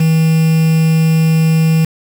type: tone with quantisation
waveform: triangle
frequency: 160.7 Hz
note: E3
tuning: 44 cents flat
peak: -6 dBFS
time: 0-1.85 s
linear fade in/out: 5 ms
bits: 4
effects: none